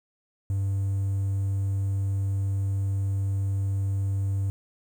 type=tone; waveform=triangle; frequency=97.9 Hz; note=G2; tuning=2 cents flat; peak=-21 dBFS; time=0.5-4.5 s; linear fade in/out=0 ms; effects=tanh soft clip ceiling -17 dBFS + 9-bit